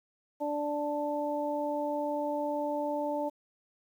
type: harmonic tone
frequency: 293.7 Hz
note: D4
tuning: in tune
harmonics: 1 / 2 / 3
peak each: -35 / -32 / -35 dBFS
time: 0.4-3.3 s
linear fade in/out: 20 ms
effects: 10-bit